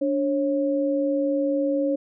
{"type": "tone pair together", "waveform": "sine", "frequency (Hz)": [290, 546], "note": ["D4", "C#5"], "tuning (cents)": [-22, -26], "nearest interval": "major seventh", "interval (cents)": 1096, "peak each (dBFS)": -23, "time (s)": [0.01, 1.96], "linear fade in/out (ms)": 10, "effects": []}